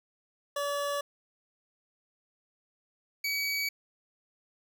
25% pulse tone pair in turn, 572 / 2272 Hz, D5 / C#7, -46 / +42 cents, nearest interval 2 octaves, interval 2388 cents, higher second, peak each -26 / -25 dBFS, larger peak second, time 0.56-1.01 / 3.24-3.69 s, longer neither, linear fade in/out 5 ms, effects none

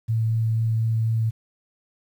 sine tone with vibrato, 112.4 Hz, A2, 37 cents sharp, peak -19 dBFS, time 0.08-1.31 s, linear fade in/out 20 ms, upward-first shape sine, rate 4.1 Hz, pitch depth 9 cents each way, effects 9-bit

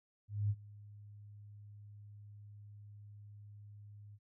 sine tone with ADSR envelope, 103.3 Hz, G#2, 9 cents flat, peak -29 dBFS, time 0.28-4.19 s, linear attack 220 ms, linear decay 48 ms, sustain -22 dB, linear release 48 ms, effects none

